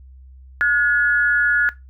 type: tone pair together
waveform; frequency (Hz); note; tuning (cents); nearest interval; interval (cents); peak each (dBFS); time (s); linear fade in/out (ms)
sine; 1442.2 / 1703; F#6 / G#6; -45 / +43; minor third; 288; -16; 0.61-1.69; 0
effects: noise-tail reverb RT60 0.2 s tail -18 dB re dry + added 65 Hz sine -40 dBFS peak until 1.89 s